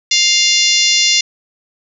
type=harmonic tone with a mistuned harmonic; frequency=700 Hz; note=F5; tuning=4 cents sharp; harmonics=3 / 4 / 5 / 6 / 7 / 8 / 9 / 10; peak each=-19 / -17 / -17 / -18 / -17 / -17 / -21 / -22 dBFS; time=0.11-1.21 s; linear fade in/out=5 ms; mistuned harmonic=9; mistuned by=-18 cents; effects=none